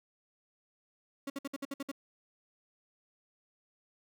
35% pulse tone bursts, 277.2 Hz, C#4, in tune, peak -34 dBFS, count 8, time 1.27-1.916 s, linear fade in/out 5 ms, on 30 ms, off 58 ms, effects none

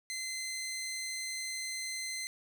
15% pulse tone, 2063 Hz, C7, 25 cents flat, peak -30 dBFS, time 0.1-2.27 s, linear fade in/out 0 ms, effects none

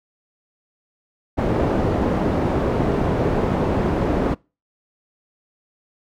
white low-pass noise, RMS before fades -20 dBFS, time 1.37-4.35 s, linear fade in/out 20 ms, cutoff 480 Hz, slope 12 dB/octave, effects noise-tail reverb RT60 0.3 s tail -25 dB re dry

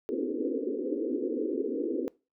pink band-pass noise, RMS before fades -31 dBFS, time 0.09-2.08 s, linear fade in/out 0 ms, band 250 to 500 Hz, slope 96 dB/octave, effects noise-tail reverb RT60 0.3 s tail -23 dB re dry

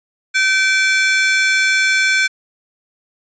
40% pulse ring-modulated tone, 1932 Hz, B6, 39 cents flat, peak -8 dBFS, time 0.34-2.28 s, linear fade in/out 20 ms, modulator 393 Hz, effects resampled to 16000 Hz

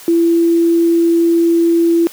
sine tone, 336.3 Hz, E4, 35 cents sharp, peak -8 dBFS, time 0.08-2.07 s, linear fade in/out 0 ms, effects white hiss -36 dBFS RMS until 2.12 s + high-pass 200 Hz 12 dB/octave

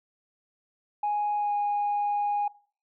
sine tone with pitch glide, 830.6 to 822.5 Hz, G#5 to G#5, 0 to -17 cents, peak -23 dBFS, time 1.03-2.48 s, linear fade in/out 5 ms, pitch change -17 cents, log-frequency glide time 1.37-1.53 s, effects noise-tail reverb RT60 0.4 s tail -21 dB re dry + tanh soft clip ceiling -21 dBFS

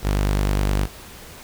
sawtooth tone, 49.77 Hz, G1, 27 cents sharp, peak -14 dBFS, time 0.02-0.88 s, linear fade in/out 50 ms, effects pink hiss -41 dBFS RMS until 1.43 s

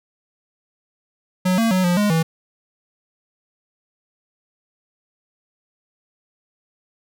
square tone with pitch steps, 183.8 / 227.3 / 185.3 / 176.4 / 207.3 / 162.8 Hz, F#3 / A#3 / F#3 / F3 / G#3 / E3, -11 / -43 / +3 / +18 / -3 / -21 cents, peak -16 dBFS, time 1.45-2.23 s, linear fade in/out 10 ms, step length 130 ms, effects none

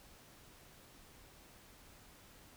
silence, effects pink hiss -60 dBFS RMS until 2.56 s

